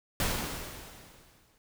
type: noise with exponential decay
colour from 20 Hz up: pink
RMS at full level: -28 dBFS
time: 0.2-1.58 s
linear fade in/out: 1 ms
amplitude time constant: 300 ms
effects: none